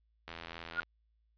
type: click train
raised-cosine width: 0.3 ms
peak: -27 dBFS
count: 47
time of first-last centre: 0.28-0.832 s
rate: 83.4 Hz
type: tone with exponential growth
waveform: sine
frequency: 1428 Hz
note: F6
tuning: 38 cents sharp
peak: -25 dBFS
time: 0.71-0.8 s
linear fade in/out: 2 ms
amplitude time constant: 18 ms
effects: added 55 Hz sine -70 dBFS peak until 1.37 s + resampled to 11025 Hz